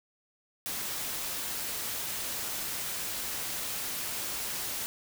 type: noise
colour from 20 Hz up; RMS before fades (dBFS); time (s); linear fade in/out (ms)
white; -35; 0.66-4.86; 0
effects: none